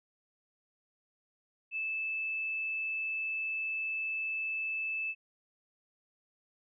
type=tone; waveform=sine; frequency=2625 Hz; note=E7; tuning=8 cents flat; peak=-32 dBFS; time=1.71-5.15 s; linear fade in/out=50 ms; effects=none